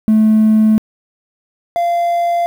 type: tone pair in turn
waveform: triangle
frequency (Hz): 217.3 / 689.9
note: A3 / F5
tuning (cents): -21 / -21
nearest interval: octave + minor sixth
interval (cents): 2000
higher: second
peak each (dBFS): -4 / -10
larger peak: first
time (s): 0.08-0.78 / 1.76-2.46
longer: neither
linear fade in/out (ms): 0
effects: tanh soft clip ceiling -3 dBFS + 7-bit